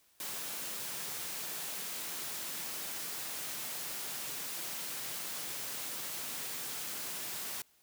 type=high-pass noise; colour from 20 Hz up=white; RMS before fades=-40 dBFS; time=0.2-7.62 s; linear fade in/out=2 ms; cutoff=110 Hz; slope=96 dB/octave; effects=white hiss -68 dBFS RMS until 7.82 s